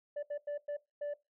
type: tone bursts at uneven times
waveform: sine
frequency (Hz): 583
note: D5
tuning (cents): -13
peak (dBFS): -32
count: 5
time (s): 0.16-0.23 / 0.3-0.38 / 0.47-0.58 / 0.68-0.77 / 1.01-1.14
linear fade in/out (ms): 10
effects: noise-tail reverb RT60 0.2 s tail -19 dB re dry + tanh soft clip ceiling -34 dBFS